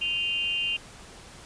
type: tone with amplitude modulation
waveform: sine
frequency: 2794 Hz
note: F7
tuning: in tune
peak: -21 dBFS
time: 0.01-0.77 s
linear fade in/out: 10 ms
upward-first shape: sine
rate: 300 Hz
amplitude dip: 90%
effects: pink hiss -47 dBFS RMS until 1.45 s + resampled to 22050 Hz